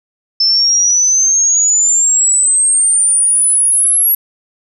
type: exponential sweep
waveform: sine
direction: up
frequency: 5274 to 11490 Hz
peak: -8 dBFS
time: 0.4-4.15 s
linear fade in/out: 5 ms
effects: none